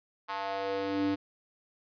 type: tone with high-pass filter sweep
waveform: square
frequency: 98.1 Hz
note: G2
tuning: 2 cents sharp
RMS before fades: -32 dBFS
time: 0.28-1.16 s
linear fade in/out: 20 ms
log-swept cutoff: 990 to 240 Hz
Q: 3.2
effects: resampled to 11025 Hz